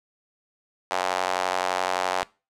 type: tone with high-pass filter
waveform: square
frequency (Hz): 45.84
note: F#1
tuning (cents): -15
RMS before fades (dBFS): -26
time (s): 0.91-2.23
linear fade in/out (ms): 0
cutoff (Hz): 760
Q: 2.1
effects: noise-tail reverb RT60 0.3 s tail -22 dB re dry + low-pass 8000 Hz 12 dB/octave